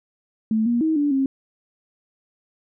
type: tone with pitch steps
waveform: sine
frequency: 219.7 / 237.7 / 317.3 / 290.4 / 269.4 Hz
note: A3 / A#3 / D#4 / D4 / C#4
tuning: -2 / +34 / +34 / -19 / -49 cents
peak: -17 dBFS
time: 0.51-1.26 s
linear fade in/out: 2 ms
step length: 150 ms
effects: none